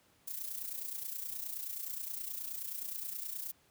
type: noise with amplitude modulation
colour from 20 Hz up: violet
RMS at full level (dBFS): -38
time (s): 0.27-3.52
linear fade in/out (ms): 10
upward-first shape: sine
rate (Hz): 29.5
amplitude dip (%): 65
effects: pink hiss -68 dBFS RMS until 3.7 s + high-pass 80 Hz 12 dB/octave